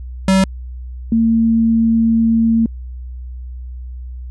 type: tone pair in turn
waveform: square / sine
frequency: 190.9 / 227 Hz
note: G3 / A#3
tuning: -46 / -46 cents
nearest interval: minor third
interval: 300 cents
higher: second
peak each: -10 dBFS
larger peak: neither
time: 0.28-0.44 / 1.12-2.66 s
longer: second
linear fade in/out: 2 ms
effects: added 62 Hz sine -26 dBFS peak until 4.3 s + resampled to 24000 Hz